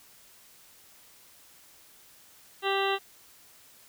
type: harmonic tone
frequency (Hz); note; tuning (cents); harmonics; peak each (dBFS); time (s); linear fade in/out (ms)
392; G4; 0; 1 / 2 / 3 / 4 / 5 / 7 / 8 / 9 / 10; -29 / -31 / -33 / -37 / -36 / -34 / -38 / -41 / -38; 2.62-2.99; 50
effects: white hiss -56 dBFS RMS until 3.88 s